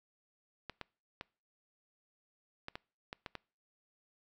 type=clicks; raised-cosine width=0.3 ms; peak=-25 dBFS; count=8; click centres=0.697 / 0.813 / 1.211 / 2.684 / 2.755 / 3.129 / 3.262 / 3.353 s; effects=noise-tail reverb RT60 0.4 s tail -25 dB re dry